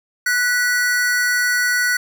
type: tone pair together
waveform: square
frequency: 1480 / 1948.9 Hz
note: F#6 / B6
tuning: 0 / -23 cents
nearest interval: perfect fourth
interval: 477 cents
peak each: -18 / -21 dBFS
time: 0.26-1.97 s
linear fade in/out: 5 ms
effects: none